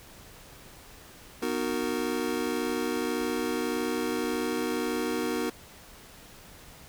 square chord, B major seventh, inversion none, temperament just, 246.9 / 308.7 / 370.4 / 463 Hz, B3 / D#4 / F#4 / A#4, 0 / -14 / +2 / -12 cents, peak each -34 dBFS, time 1.42-5.5 s, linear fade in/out 5 ms, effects pink hiss -50 dBFS RMS until 6.88 s

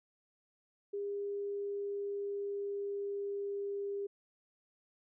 sine tone with pitch glide, 404 to 401.2 Hz, G#4 to G4, -48 to +40 cents, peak -35 dBFS, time 0.93-4.07 s, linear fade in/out 10 ms, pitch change -12 cents, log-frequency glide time 1.14-3.95 s, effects none

